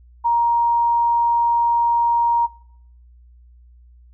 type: tone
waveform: sine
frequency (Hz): 940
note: A#5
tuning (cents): +14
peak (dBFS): -14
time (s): 0.24-2.47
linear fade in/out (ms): 20
effects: noise-tail reverb RT60 0.6 s tail -20 dB re dry + added 60 Hz sine -45 dBFS peak until 4.13 s